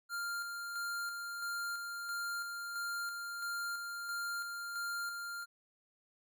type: tone with tremolo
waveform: square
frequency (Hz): 1396.9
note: F6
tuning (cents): 0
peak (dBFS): -37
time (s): 0.09-5.46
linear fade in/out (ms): 50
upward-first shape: square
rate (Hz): 1.5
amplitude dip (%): 35
effects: none